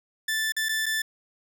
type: tone with dropouts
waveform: sawtooth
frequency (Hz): 1760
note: A6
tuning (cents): 0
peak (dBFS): -21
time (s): 0.28-1.02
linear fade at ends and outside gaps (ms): 5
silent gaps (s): 0.522-0.565 / 0.687-0.691 / 0.859-0.863
effects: none